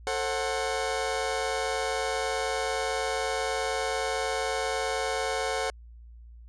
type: chord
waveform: sawtooth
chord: F# diminished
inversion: first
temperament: just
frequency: 444 / 532.8 / 740 Hz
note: A4 / C5 / F#5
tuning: +16 / +31 / 0 cents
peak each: -28 dBFS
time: 0.07-5.7 s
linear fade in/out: 0 ms
effects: added 58 Hz sine -45 dBFS peak until 6.48 s + resampled to 22050 Hz